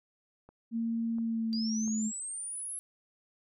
click train, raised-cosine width 1 ms, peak -39 dBFS, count 3, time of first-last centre 0.49-1.879 s, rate 1.44 Hz
sine tone with pitch glide, 229.2 to 217.3 Hz, A#3 to A3, -29 to -21 cents, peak -29 dBFS, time 0.71-2.12 s, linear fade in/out 50 ms, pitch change -92 cents, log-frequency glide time 1.18-1.99 s
sine linear sweep, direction up, 4699 to 11030 Hz, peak -36 dBFS, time 1.53-2.79 s, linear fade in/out 0 ms
effects none

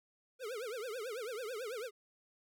square tone with vibrato, 466.2 Hz, A#4, in tune, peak -40 dBFS, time 0.39-1.91 s, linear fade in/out 50 ms, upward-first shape triangle, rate 9.1 Hz, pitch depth 260 cents each way, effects none

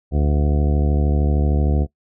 harmonic tone, 73.1 Hz, D2, 7 cents flat, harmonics 1 / 2 / 3 / 4 / 5 / 6 / 7 / 9 / 10, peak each -16 / -22 / -26 / -28 / -30 / -32 / -33 / -35 / -36 dBFS, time 0.11-1.87 s, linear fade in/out 50 ms, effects noise-tail reverb RT60 0.1 s tail -21 dB re dry

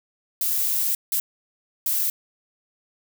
violet noise bursts at uneven times, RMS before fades -23 dBFS, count 3, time 0.41-0.95 / 1.12-1.2 / 1.86-2.1 s, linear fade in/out 2 ms, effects none

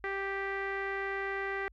sawtooth tone with low-pass filter, 392 Hz, G4, in tune, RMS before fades -35 dBFS, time 0.04-1.68 s, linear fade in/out 0 ms, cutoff 1900 Hz, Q 5, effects added 50 Hz sine -56 dBFS peak until 1.72 s

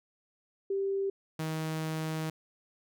sine / sawtooth tone pair in turn, 392 / 158.28 Hz, G4 / D#3, 0 / +30 cents, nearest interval octave + major third, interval 1570 cents, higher first, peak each -28 dBFS, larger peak neither, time 0.7-1.1 / 1.39-2.3 s, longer second, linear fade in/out 5 ms, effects none

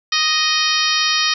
harmonic tone, 622.3 Hz, D#5, in tune, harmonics 2 / 3 / 4 / 5 / 6 / 7 / 8 / 9, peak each -23 / -23 / -23 / -23 / -23 / -23 / -23 / -23 dBFS, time 0.12-1.34 s, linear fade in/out 5 ms, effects none

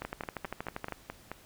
two click trains, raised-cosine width 0.5 ms, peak -22 / -20 dBFS, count 7 / 12, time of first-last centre 0.02-1.316 / 0.05-0.923 s, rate 4.63 / 12.6 Hz, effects pink hiss -57 dBFS RMS until 1.45 s

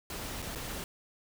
pink noise with dropouts, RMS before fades -39 dBFS, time 0.1-0.84 s, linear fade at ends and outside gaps 1 ms, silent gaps 0.42-0.424 / 0.551-0.557 s, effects none

